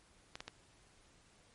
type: clicks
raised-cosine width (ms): 0.2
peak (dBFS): -26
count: 3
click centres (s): 0.355 / 0.405 / 0.48
effects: pink hiss -66 dBFS RMS until 1.54 s + MP3 48 kbps